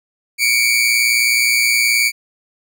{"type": "tone pair together", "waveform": "sawtooth", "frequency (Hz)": [2236, 2355], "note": ["C#7", "D7"], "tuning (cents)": [14, 4], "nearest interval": "minor second", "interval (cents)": 90, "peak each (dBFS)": -12, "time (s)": [0.38, 2.12], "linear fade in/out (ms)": 50, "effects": []}